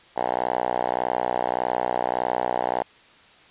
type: tone with band-pass filter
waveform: 5% pulse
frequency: 61.7 Hz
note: B1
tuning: 1 cent flat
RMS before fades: -25 dBFS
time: 0.16-2.83 s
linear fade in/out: 10 ms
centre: 820 Hz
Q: 2.8
effects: white hiss -52 dBFS RMS until 3.5 s + resampled to 8000 Hz